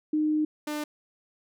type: tone pair in turn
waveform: sine / sawtooth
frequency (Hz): 306.1 / 299.6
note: D#4 / D4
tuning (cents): -28 / +35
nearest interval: unison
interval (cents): 37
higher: first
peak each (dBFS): -22 / -26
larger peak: first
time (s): 0.13-0.45 / 0.67-0.84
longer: first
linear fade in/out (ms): 5
effects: none